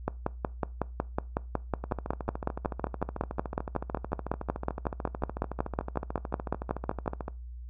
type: two click trains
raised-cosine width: 1 ms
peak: -13 / -20 dBFS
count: 39 / 75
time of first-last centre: 0.08-7.078 / 1.84-7.281 s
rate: 5.43 / 13.6 Hz
effects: noise-tail reverb RT60 0.3 s tail -22 dB re dry + added 60 Hz sine -39 dBFS peak until 7.69 s